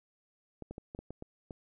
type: clicks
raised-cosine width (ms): 2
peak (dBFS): -29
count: 8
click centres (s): 0.623 / 0.71 / 0.781 / 0.949 / 0.99 / 1.106 / 1.224 / 1.508
effects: none